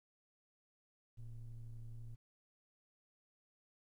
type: ring-modulated tone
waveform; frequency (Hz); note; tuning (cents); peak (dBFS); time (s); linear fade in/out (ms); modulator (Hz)
triangle; 65.41; C2; 0; -40; 1.17-2.16; 20; 49.4
effects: tanh soft clip ceiling -39 dBFS + 13-bit